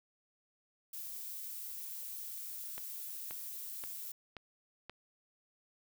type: noise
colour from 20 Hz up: violet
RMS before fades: -44 dBFS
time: 0.93-4.12 s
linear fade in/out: 5 ms
type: click train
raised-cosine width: 0.3 ms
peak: -29 dBFS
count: 5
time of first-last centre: 2.78-4.896 s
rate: 1.89 Hz
effects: none